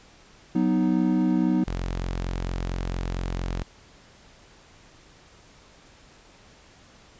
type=chord; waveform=triangle; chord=B major; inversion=second; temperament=equal; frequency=185 / 246.9 / 311.1 Hz; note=F#3 / B3 / D#4; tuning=0 / 0 / 0 cents; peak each=-22 dBFS; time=0.55-1.64 s; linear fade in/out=5 ms
type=tone; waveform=sawtooth; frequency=44.39 Hz; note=F1; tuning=29 cents sharp; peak=-23 dBFS; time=1.67-3.63 s; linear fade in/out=10 ms
effects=pink hiss -53 dBFS RMS until 7.19 s + resampled to 16000 Hz